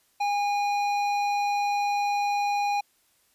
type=tone with hard clipping; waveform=triangle; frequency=816 Hz; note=G#5; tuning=31 cents flat; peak=-25 dBFS; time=0.2-2.81 s; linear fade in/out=10 ms; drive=15 dB; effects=white hiss -66 dBFS RMS until 3.34 s + resampled to 32000 Hz